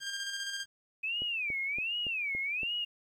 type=tone with tremolo; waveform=15% pulse; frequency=1600 Hz; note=G6; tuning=35 cents sharp; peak=-27 dBFS; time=0-0.66 s; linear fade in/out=50 ms; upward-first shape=square; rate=15 Hz; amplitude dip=35%
type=tone with vibrato; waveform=sine; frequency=2500 Hz; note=D#7; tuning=8 cents sharp; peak=-31 dBFS; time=1.03-2.85 s; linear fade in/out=10 ms; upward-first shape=sine; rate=1.3 Hz; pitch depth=260 cents each way
type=click train; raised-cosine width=2 ms; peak=-31 dBFS; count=6; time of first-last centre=1.22-2.632 s; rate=3.54 Hz
effects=low-pass 10000 Hz 12 dB/octave + 11-bit